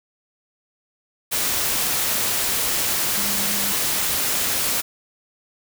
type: tone in noise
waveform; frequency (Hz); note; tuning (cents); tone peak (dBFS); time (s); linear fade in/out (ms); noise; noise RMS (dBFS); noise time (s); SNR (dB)
sine; 200.9; G3; +43; -32; 3.16-3.74; 20; white; -22; 1.31-4.82; -13
effects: none